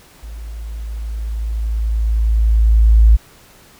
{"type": "tone with level ramp", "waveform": "sine", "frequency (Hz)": 55, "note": "A1", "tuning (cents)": 0, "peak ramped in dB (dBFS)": [-28, -4], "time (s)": [0.22, 3.17], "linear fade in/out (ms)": 20, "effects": ["pink hiss -46 dBFS RMS until 3.79 s"]}